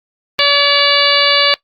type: harmonic tone with a mistuned harmonic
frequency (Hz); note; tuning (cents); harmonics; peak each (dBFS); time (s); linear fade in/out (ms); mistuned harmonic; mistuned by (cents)
571; D5; -49; 1 / 2 / 3 / 4 / 5 / 6 / 7 / 8; -17 / -17 / -17 / -17 / -17 / -17 / -17 / -17; 0.39-1.54; 0; 6; +31
effects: noise-tail reverb RT60 0.1 s tail -20 dB re dry + Opus 24 kbps